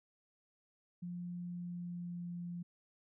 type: tone with pitch glide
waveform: sine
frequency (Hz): 175.9 to 174.08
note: F3 to F3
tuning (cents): +13 to -5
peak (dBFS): -40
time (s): 1.02-2.63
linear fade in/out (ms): 10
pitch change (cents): -18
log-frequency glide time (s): 1.41-2.32
effects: none